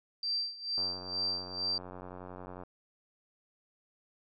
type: tone with tremolo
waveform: sine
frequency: 4696 Hz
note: D8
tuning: 1 cent flat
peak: -29 dBFS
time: 0.23-1.78 s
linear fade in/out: 2 ms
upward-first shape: sine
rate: 2.2 Hz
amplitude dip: 85%
type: click train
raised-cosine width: 1 ms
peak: -31 dBFS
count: 170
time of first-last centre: 0.78-2.635 s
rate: 91.1 Hz
effects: none